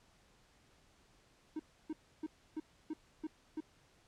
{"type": "tone bursts", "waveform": "triangle", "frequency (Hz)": 312, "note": "D#4", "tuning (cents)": 5, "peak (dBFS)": -35, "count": 7, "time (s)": [1.56, 3.605], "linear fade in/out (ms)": 5, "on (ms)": 35, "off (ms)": 300, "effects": ["pink hiss -68 dBFS RMS until 4.07 s", "low-pass 8000 Hz 12 dB/octave"]}